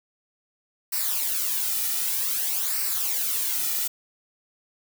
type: noise with flanger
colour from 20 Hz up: blue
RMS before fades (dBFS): -26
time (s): 0.92-3.88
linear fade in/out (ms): 10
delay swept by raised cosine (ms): 0.29 to 1.89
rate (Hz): 0.53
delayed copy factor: -0.65
effects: none